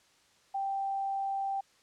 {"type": "tone", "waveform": "sine", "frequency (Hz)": 784, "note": "G5", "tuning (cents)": 0, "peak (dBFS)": -30, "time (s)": [0.54, 1.61], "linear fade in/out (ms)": 10, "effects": ["white hiss -65 dBFS RMS until 1.82 s", "low-pass 7000 Hz 12 dB/octave"]}